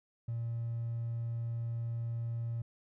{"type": "tone with hard clipping", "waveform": "triangle", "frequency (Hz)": 116.54, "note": "A#2", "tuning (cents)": 0, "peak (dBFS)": -34, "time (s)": [0.28, 2.62], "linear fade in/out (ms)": 5, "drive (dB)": 4, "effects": []}